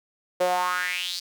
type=tone with high-pass filter sweep; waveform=sawtooth; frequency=180 Hz; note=F#3; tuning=47 cents flat; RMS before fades=-26 dBFS; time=0.4-1.2 s; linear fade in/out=10 ms; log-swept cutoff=500 to 4800 Hz; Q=5; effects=none